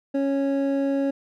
triangle tone pair together, 276 / 552 Hz, C#4 / C#5, -7 / -7 cents, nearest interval octave, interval 1200 cents, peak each -20 / -24 dBFS, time 0.14-1.11 s, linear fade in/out 10 ms, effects none

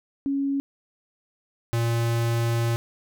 sine / square tone pair in turn, 277.2 / 116.55 Hz, C#4 / A#2, 0 / 0 cents, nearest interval octave + minor third, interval 1500 cents, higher first, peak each -22 dBFS, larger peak neither, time 0.26-0.6 / 1.73-2.76 s, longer second, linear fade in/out 0 ms, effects none

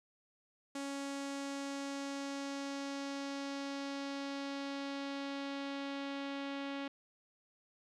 sawtooth tone with low-pass filter sweep, 278 Hz, C#4, 5 cents sharp, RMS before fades -41 dBFS, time 0.75-6.88 s, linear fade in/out 5 ms, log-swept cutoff 8000 to 3300 Hz, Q 1.6, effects none

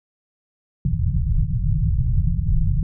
pink low-pass noise, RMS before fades -19 dBFS, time 0.85-2.83 s, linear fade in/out 2 ms, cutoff 170 Hz, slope 96 dB/octave, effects none

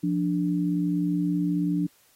sine tone pair together, 174.34 / 293.2 Hz, F3 / D4, -3 / -3 cents, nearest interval major sixth, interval 900 cents, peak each -25 dBFS, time 0.03-1.87 s, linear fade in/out 10 ms, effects white hiss -61 dBFS RMS until 2.15 s + AAC 48 kbps

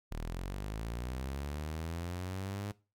sawtooth linear sweep, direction up, 37.28 to 103.5 Hz, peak -33 dBFS, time 0.11-2.72 s, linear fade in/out 10 ms, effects noise-tail reverb RT60 0.3 s tail -20 dB re dry

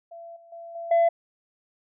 sine tone with level steps, 675 Hz, E5, 41 cents sharp, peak -39 / -49 / -38 / -32 / -14 dBFS, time 0.11-1.09 s, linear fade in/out 10 ms, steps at 0.36 / 0.52 / 0.75 / 0.91 s, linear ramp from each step 5 ms, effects tanh soft clip ceiling -15 dBFS

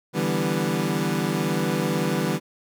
25% pulse chord, E minor seventh, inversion third, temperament equal, 146.83 / 164.81 / 196 / 246.9 Hz, D3 / E3 / G3 / B3, 0 / 0 / 0 / 0 cents, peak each -25 / -23 / -23 / -26 dBFS, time 0.13-2.4 s, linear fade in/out 50 ms, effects none

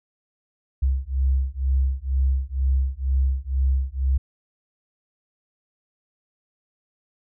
sine beating tone pair, 65.41 / 67.51 Hz, C2 / C#2, 0 / -45 cents, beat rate 2.1 Hz, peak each -22 dBFS, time 0.82-4.18 s, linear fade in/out 10 ms, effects none

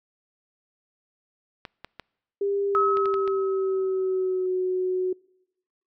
clicks, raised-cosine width 0.3 ms, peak -21 dBFS, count 7, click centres 1.652 / 1.846 / 1.997 / 2.971 / 3.057 / 3.141 / 3.277 s
sine tone with pitch glide, 400 to 368.9 Hz, G4 to F#4, +35 to -5 cents, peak -22 dBFS, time 2.41-5.13 s, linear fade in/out 5 ms, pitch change -140 cents, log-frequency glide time 2.67-4.5 s
sine tone with exponential decay, 1284 Hz, E6, 46 cents flat, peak -18 dBFS, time 2.75-4.46 s, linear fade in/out 0 ms, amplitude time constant 370 ms
effects noise-tail reverb RT60 0.9 s tail -26 dB re dry

